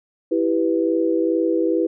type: chord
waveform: sine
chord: E minor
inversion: none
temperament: equal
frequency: 329.6 / 392 / 493.9 Hz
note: E4 / G4 / B4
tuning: 0 / 0 / 0 cents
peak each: -19 / -23 / -22 dBFS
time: 0.31-1.87 s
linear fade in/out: 10 ms
effects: none